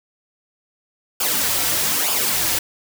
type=noise with flanger; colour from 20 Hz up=white; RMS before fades=-20 dBFS; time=1.2-2.59 s; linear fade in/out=5 ms; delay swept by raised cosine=0.49 to 4.89 ms; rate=1.1 Hz; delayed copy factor=-0.65; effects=none